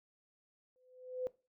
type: tone with exponential growth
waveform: sine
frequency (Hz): 507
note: B4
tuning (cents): +45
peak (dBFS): -32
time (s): 0.76-1.27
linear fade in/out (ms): 0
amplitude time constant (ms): 110
effects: noise-tail reverb RT60 0.3 s tail -19 dB re dry